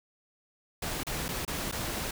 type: noise with dropouts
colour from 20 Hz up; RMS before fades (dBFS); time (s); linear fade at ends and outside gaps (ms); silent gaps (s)
pink; -34; 0.82-2.11; 5; 1.034-1.067 / 1.283-1.288 / 1.451-1.477 / 1.715-1.723
effects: none